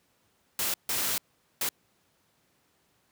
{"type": "noise bursts at uneven times", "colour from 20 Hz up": "white", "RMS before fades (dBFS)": -29, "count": 3, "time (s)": [[0.59, 0.74], [0.89, 1.18], [1.61, 1.69]], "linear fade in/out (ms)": 2, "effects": ["pink hiss -69 dBFS RMS until 3.11 s", "high-pass 100 Hz 12 dB/octave"]}